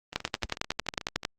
two click trains, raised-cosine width 0.2 ms, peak -20 / -9 dBFS, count 16 / 13, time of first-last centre 0.13-1.233 / 0.16-1.251 s, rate 13.6 / 11 Hz, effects Opus 32 kbps

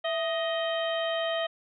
harmonic tone with a mistuned harmonic, 625 Hz, D#5, 8 cents sharp, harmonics 1 / 2 / 3 / 4 / 5 / 6, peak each -28 / -37 / -36 / -45 / -35 / -43 dBFS, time 0.04-1.47 s, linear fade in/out 10 ms, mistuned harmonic 1, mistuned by +95 cents, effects none

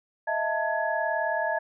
sine tone cluster, 631 / 670 / 891 / 1679 Hz, D#5 / E5 / A5 / G#6, +24 / +28 / +22 / +18 cents, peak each -30 dBFS, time 0.27-1.59 s, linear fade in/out 10 ms, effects none

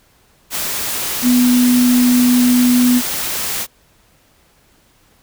sine tone in noise, 246.9 Hz, B3, in tune, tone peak -9 dBFS, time 1.22-3.02 s, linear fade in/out 50 ms, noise white, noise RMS -21 dBFS, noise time 0.5-3.67 s, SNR +9 dB, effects pink hiss -54 dBFS RMS until 5.22 s

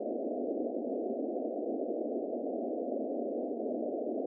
pink band-pass noise, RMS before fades -35 dBFS, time 0-4.26 s, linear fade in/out 5 ms, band 230 to 700 Hz, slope 96 dB/octave, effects none

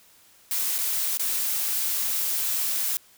blue noise with dropouts, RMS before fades -26 dBFS, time 0.51-2.97 s, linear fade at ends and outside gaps 1 ms, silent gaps 0.782-0.786 / 1.173-1.195 s, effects white hiss -56 dBFS RMS until 3.17 s

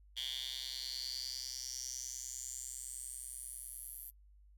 10% pulse tone with high-pass filter sweep, 130 Hz, C3, 11 cents flat, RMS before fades -44 dBFS, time 0.16-4.11 s, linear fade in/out 20 ms, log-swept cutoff 3300 to 12000 Hz, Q 6.6, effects noise-tail reverb RT60 0.1 s tail -23 dB re dry + added 50 Hz sine -59 dBFS peak until 4.57 s

